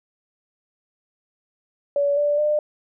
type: tone with pitch steps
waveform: sine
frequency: 570 / 584.7 / 599.7 Hz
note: C#5 / D5 / D5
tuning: +48 / -8 / +36 cents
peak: -17 dBFS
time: 1.96-2.59 s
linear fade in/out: 2 ms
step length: 210 ms
effects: none